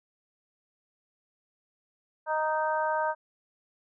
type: harmonic tone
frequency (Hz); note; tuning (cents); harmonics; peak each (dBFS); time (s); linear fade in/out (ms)
310.8; D#4; -2; 2 / 3 / 4 / 5; -30 / -28 / -36 / -34; 2.26-3.15; 50
effects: none